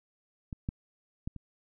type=clicks; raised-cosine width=5 ms; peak=-25 / -19 / -22 / -30 dBFS; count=4; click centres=0.528 / 0.689 / 1.275 / 1.363 s; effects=none